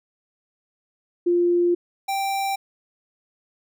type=tone pair in turn; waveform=sine / square; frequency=349.2 / 783.9 Hz; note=F4 / G5; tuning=0 / 0 cents; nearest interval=octave + major second; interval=1400 cents; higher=second; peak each=-16 / -23 dBFS; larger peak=first; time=1.26-1.75 / 2.08-2.56 s; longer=first; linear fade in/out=10 ms; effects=none